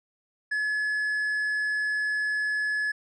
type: tone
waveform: triangle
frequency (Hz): 1706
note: G#6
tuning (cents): +46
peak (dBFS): -23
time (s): 0.51-2.92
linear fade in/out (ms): 10
effects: resampled to 24000 Hz